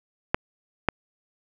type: clicks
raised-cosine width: 0.5 ms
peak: -4 dBFS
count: 2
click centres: 0.345 / 0.887 s
effects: none